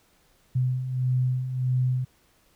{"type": "beating tone pair", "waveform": "sine", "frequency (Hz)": [126.1, 127.7], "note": ["B2", "C3"], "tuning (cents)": [36, -42], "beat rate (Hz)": 1.6, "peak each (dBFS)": [-30, -23], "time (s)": [0.55, 2.05], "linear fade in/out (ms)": 10, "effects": ["pink hiss -63 dBFS RMS until 2.55 s"]}